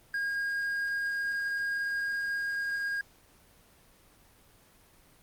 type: tone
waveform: triangle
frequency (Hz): 1626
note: G#6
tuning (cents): -37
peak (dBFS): -27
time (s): 0.14-3.01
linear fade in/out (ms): 2
effects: pink hiss -60 dBFS RMS until 5.22 s + Opus 24 kbps